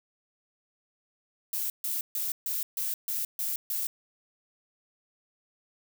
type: noise bursts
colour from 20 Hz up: violet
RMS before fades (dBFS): -31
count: 8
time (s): 1.53-3.87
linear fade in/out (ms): 2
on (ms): 170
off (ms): 140
effects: none